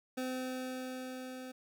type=tone with level ramp; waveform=25% pulse; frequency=256.7 Hz; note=C4; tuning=33 cents flat; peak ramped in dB=-31 to -40 dBFS; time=0.17-1.52 s; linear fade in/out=10 ms; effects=none